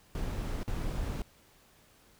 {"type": "noise with dropouts", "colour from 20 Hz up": "brown", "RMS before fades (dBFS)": -34, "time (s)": [0.15, 1.22], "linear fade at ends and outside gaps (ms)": 1, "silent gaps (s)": [0.632, 0.678], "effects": ["pink hiss -62 dBFS RMS until 2.19 s"]}